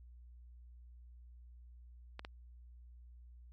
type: clicks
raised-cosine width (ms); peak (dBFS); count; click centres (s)
0.3; -28; 2; 2.194 / 2.249
effects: added 60 Hz sine -53 dBFS peak until 3.52 s + MP3 48 kbps